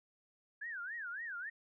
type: tone with vibrato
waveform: sine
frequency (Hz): 1625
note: G#6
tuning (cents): -38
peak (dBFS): -40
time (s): 0.61-1.5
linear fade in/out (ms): 10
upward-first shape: sine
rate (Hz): 3.6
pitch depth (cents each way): 270
effects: none